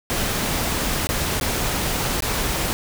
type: noise with dropouts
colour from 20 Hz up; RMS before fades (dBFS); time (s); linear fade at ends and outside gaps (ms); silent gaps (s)
pink; -23; 0.1-2.73; 0; 1.07-1.09 / 1.399-1.411 / 2.205-2.223
effects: none